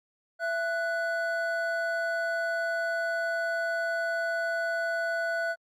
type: tone pair together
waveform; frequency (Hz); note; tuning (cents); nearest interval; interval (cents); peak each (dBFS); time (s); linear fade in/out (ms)
triangle; 669.2 / 1480; E5 / F#6; +26 / 0; octave + major second; 1374; -28; 0.39-5.56; 50
effects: Opus 48 kbps